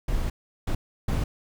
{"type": "noise bursts at uneven times", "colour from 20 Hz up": "brown", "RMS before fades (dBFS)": -25, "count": 3, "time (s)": [[0.08, 0.3], [0.67, 0.75], [1.08, 1.24]], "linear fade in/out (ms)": 5, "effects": []}